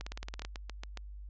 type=two click trains; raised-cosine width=0.2 ms; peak=-23 / -24 dBFS; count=9 / 5; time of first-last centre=0.01-0.45 / 0.42-0.973 s; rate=18.2 / 7.23 Hz; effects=added 50 Hz sine -43 dBFS peak until 1.29 s + resampled to 16000 Hz